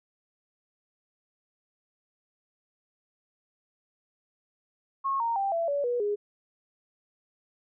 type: tone with pitch steps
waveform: sine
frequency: 1089 / 926.4 / 788 / 670.4 / 570.3 / 485.1 / 412.7 Hz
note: C#6 / A#5 / G5 / E5 / C#5 / B4 / G#4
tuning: -31 / -11 / +9 / +29 / +49 / -31 / -11 cents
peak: -25 dBFS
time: 5.04-6.16 s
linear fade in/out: 20 ms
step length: 160 ms
effects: none